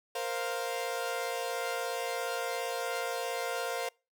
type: chord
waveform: sawtooth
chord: Bb suspended second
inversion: none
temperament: equal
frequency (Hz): 466.2 / 523.3 / 698.5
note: Bb4 / C5 / F5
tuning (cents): 0 / 0 / 0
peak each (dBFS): -33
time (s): 0.15-3.89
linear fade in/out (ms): 5
effects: noise-tail reverb RT60 0.3 s tail -26 dB re dry